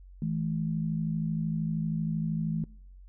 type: tone pair together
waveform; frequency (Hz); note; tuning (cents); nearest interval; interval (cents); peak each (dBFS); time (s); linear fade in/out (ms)
sine; 161.9 / 214.8; E3 / A3; -31 / -41; perfect fourth; 490; -29 / -32; 0.22-2.64; 2
effects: noise-tail reverb RT60 0.7 s tail -24 dB re dry + added 46 Hz sine -47 dBFS peak until 3.08 s